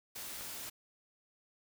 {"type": "noise", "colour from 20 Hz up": "white", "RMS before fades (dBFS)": -44, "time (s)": [0.15, 0.7], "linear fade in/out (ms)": 10}
{"type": "clicks", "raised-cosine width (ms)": 0.5, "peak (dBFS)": [-40, -34], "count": 2, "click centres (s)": [0.373, 0.41]}
{"effects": []}